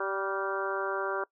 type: harmonic tone with a mistuned harmonic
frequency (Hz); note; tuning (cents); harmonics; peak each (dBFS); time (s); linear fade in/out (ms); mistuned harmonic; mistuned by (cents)
194.2; G3; -16; 2 / 3 / 4 / 5 / 6 / 7 / 8; -34 / -36 / -40 / -38 / -37 / -36 / -40; 0-1.24; 5; 7; +43
effects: noise-tail reverb RT60 0.1 s tail -22 dB re dry